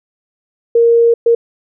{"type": "tone bursts at uneven times", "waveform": "sine", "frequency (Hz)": 466.2, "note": "A#4", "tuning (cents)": 0, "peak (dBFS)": -6, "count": 2, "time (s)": [[0.75, 1.14], [1.26, 1.35]], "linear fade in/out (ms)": 5, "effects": []}